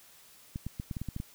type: clicks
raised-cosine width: 5 ms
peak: -23 dBFS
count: 9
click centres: 0.559 / 0.666 / 0.799 / 0.912 / 0.968 / 1.016 / 1.087 / 1.164 / 1.201 s
effects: white hiss -57 dBFS RMS until 1.34 s